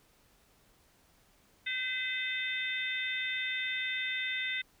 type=harmonic tone with a mistuned harmonic; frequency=515 Hz; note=C5; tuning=28 cents flat; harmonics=3 / 4 / 5 / 6 / 7; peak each=-41 / -34 / -40 / -48 / -38 dBFS; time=1.66-4.62 s; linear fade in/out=10 ms; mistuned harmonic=4; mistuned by=-24 cents; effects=pink hiss -66 dBFS RMS until 4.8 s